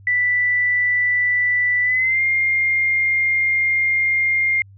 sine tone with pitch glide, 1975.5 to 2117 Hz, B6 to C7, 0 to +20 cents, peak -15 dBFS, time 0.07-4.62 s, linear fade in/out 2 ms, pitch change +120 cents, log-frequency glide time 1.83-2.22 s, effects added 98 Hz sine -42 dBFS peak until 4.77 s

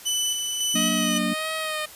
20% pulse tone with tremolo, 2992 Hz, F#7, 19 cents sharp, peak -17 dBFS, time 0.05-1.19 s, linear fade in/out 20 ms, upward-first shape square, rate 1.8 Hz, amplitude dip 35%
sine chord, Gb augmented, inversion none, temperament equal, 185 / 233.1 / 293.7 Hz, Gb3 / Bb3 / D4, 0 / 0 / 0 cents, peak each -28 / -26 / -29 dBFS, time 0.74-1.34 s, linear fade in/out 10 ms
10% pulse tone with vibrato, 624 Hz, D#5, 5 cents sharp, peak -18 dBFS, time 0.75-1.86 s, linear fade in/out 10 ms, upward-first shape sine, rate 1.6 Hz, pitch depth 31 cents each way
effects white hiss -44 dBFS RMS until 1.95 s + resampled to 32000 Hz

